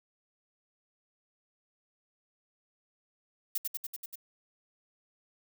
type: noise with echo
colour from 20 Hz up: violet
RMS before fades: -31 dBFS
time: 3.55-3.58 s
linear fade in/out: 5 ms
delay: 96 ms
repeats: 6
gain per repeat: -2 dB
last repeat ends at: 4.156 s
effects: none